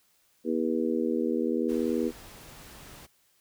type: harmonic tone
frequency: 80.5 Hz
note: E2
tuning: 41 cents flat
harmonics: 3 / 4 / 5 / 6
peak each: -29 / -30 / -31 / -32 dBFS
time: 0.44-2.12 s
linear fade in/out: 50 ms
type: noise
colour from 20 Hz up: pink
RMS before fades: -48 dBFS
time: 1.68-3.07 s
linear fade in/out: 20 ms
effects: white hiss -67 dBFS RMS until 3.4 s